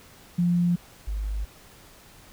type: tone pair in turn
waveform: sine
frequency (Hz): 174.61 / 51.51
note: F3 / G#1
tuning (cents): 0 / -13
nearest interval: octave + major sixth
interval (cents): 2113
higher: first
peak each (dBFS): -19 / -26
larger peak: first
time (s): 0.38-0.76 / 1.07-1.45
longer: neither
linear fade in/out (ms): 10
effects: pink hiss -51 dBFS RMS until 2.32 s